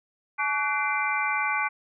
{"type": "tone cluster", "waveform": "sine", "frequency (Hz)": [856, 1138, 1498, 2060, 2357], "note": ["A5", "C#6", "F#6", "C7", "D7"], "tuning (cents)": [-48, 45, 21, -28, 6], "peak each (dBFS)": -30, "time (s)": [0.38, 1.69], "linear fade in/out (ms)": 20, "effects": []}